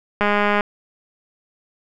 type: click train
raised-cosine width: 0.5 ms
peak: -4 dBFS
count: 83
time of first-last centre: 0.21-0.608 s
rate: 206 Hz
effects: none